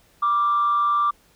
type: tone with frequency modulation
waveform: sine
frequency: 1174.7 Hz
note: D6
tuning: in tune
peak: -16 dBFS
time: 0.22-1.11 s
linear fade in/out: 10 ms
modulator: 201 Hz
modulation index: 0.25
effects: tanh soft clip ceiling -13 dBFS + pink hiss -58 dBFS RMS until 1.35 s